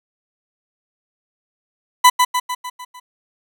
40% pulse tone with echo, 997 Hz, B5, 16 cents sharp, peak -5 dBFS, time 2.04-2.1 s, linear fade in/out 10 ms, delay 150 ms, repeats 6, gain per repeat -5 dB, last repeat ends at 3 s, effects none

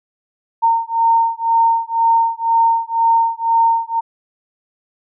sine beating tone pair, 915 / 917 Hz, A#5 / A#5, -32 / -29 cents, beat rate 2 Hz, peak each -15 dBFS, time 0.62-4.01 s, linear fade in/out 20 ms, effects none

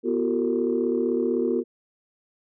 sine tone cluster, 246.1 / 346.2 / 382 / 453.8 Hz, B3 / F4 / G4 / A#4, -6 / -15 / -45 / -47 cents, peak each -26 dBFS, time 0.03-1.64 s, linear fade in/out 50 ms, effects tanh soft clip ceiling -12 dBFS

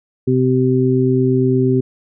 harmonic tone, 128.6 Hz, C3, 30 cents flat, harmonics 1 / 2 / 3, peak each -16 / -16 / -16 dBFS, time 0.27-1.81 s, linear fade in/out 10 ms, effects none

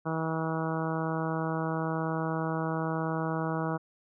harmonic tone, 161 Hz, E3, 41 cents flat, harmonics 1 / 2 / 3 / 4 / 5 / 6 / 7 / 8 / 9, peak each -32 / -35 / -37 / -38 / -39 / -40 / -40 / -41 / -42 dBFS, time 0.05-3.78 s, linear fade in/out 20 ms, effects none

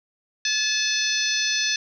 harmonic tone with a mistuned harmonic, 863 Hz, A5, 34 cents flat, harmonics 2 / 3 / 4 / 5 / 6 / 7, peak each -28 / -28 / -28 / -28 / -28 / -28 dBFS, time 0.45-1.76 s, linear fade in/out 2 ms, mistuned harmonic 4, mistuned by +40 cents, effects none

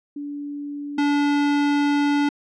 sine / square tone pair in turn, 288.6 / 288.6 Hz, D4 / D4, -30 / -30 cents, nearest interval unison, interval 0 cents, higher neither, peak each -28 / -18 dBFS, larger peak second, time 0.16-0.98 / 0.98-2.29 s, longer second, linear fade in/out 5 ms, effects low-pass 4000 Hz 12 dB/octave

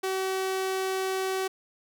sawtooth tone, 380 Hz, F#4, 46 cents sharp, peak -23 dBFS, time 0.03-1.48 s, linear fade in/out 10 ms, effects none

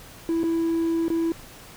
triangle tone with dropouts, 330.5 Hz, E4, 5 cents sharp, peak -18 dBFS, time 0.29-1.32 s, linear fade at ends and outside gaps 1 ms, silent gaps 0.433-0.439 / 1.082-1.102 s, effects tanh soft clip ceiling -15 dBFS + pink hiss -45 dBFS RMS until 1.76 s

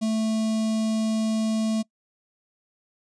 square tone with notch filter, 220 Hz, A3, in tune, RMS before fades -24 dBFS, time 0.01-1.83 s, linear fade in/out 20 ms, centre 1600 Hz, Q 0.53, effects noise-tail reverb RT60 0.1 s tail -24 dB re dry + resampled to 22050 Hz

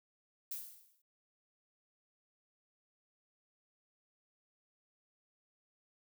violet noise with exponential decay, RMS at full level -39 dBFS, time 0.51-1.02 s, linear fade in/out 5 ms, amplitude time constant 110 ms, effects none

